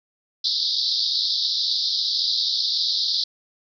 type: band-pass noise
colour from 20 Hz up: white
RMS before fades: -23 dBFS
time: 0.44-3.24 s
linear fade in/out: 5 ms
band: 3600 to 5100 Hz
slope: 96 dB/octave
effects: none